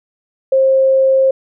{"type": "tone", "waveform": "sine", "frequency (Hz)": 532, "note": "C5", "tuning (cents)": 29, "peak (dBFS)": -8, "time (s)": [0.52, 1.31], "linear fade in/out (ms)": 5, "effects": []}